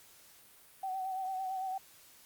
sine tone with vibrato, 758 Hz, F#5, 42 cents sharp, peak -34 dBFS, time 0.83-1.78 s, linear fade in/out 5 ms, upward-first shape sine, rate 8.9 Hz, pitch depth 37 cents each way, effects white hiss -59 dBFS RMS until 2.25 s + Opus 48 kbps

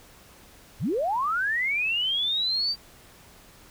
sine linear sweep, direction up, 63.1 to 4699 Hz, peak -23 dBFS, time 0.79-2.76 s, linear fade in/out 50 ms, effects pink hiss -52 dBFS RMS until 3.7 s

